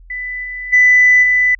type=tone with level steps; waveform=sine; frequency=1994 Hz; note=B6; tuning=16 cents sharp; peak=-21 / -23 / -5 / -9 dBFS; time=0.1-1.55 s; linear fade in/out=5 ms; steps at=0.43 / 0.72 / 1.22 s; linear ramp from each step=20 ms; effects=tanh soft clip ceiling -1 dBFS + added 42 Hz sine -38 dBFS peak until 1.59 s